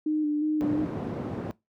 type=tone with vibrato; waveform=sine; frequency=302.3 Hz; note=D#4; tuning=50 cents flat; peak=-23 dBFS; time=0.06-0.85 s; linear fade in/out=5 ms; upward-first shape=square; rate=2.8 Hz; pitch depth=25 cents each way
type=low-pass noise; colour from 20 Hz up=white; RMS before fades=-32 dBFS; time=0.61-1.51 s; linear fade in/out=0 ms; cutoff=370 Hz; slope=12 dB/octave
effects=noise-tail reverb RT60 0.2 s tail -21 dB re dry + high-pass 100 Hz 12 dB/octave